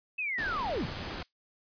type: linear sweep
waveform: sine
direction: down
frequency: 2637 to 104.3 Hz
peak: -30 dBFS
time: 0.18-0.86 s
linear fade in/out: 10 ms
type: noise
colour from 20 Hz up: pink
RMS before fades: -38 dBFS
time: 0.38-1.23 s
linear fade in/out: 5 ms
type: noise with exponential decay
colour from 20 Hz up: violet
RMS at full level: -36 dBFS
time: 1.21-1.33 s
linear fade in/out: 2 ms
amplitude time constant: 24 ms
effects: resampled to 11025 Hz